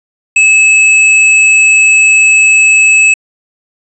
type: tone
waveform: square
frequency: 2597 Hz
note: E7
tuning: 26 cents flat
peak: -4 dBFS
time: 0.36-3.14 s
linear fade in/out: 5 ms
effects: resampled to 22050 Hz